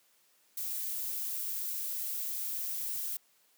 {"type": "noise", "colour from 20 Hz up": "violet", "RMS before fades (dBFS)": -36, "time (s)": [0.57, 3.17], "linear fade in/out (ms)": 5, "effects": ["white hiss -68 dBFS RMS until 3.57 s", "high-pass 200 Hz 12 dB/octave"]}